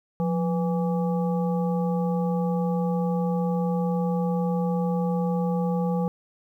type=harmonic tone with a mistuned harmonic; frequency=164.81 Hz; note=E3; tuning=in tune; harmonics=1 / 3 / 5 / 7; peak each=-23 / -29 / -33 / -41 dBFS; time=0.2-6.08 s; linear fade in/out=0 ms; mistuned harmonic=1; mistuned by=+120 cents; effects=10-bit